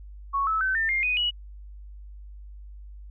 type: tone with pitch steps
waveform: sine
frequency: 1108.7 / 1303.3 / 1532.1 / 1801.1 / 2117 / 2489 / 2926 Hz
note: C#6 / E6 / G6 / A6 / C7 / D#7 / F#7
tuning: 0 / -20 / -40 / +40 / +20 / 0 / -20 cents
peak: -22 dBFS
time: 0.33-1.31 s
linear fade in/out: 20 ms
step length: 140 ms
effects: added 50 Hz sine -40 dBFS peak until 3.1 s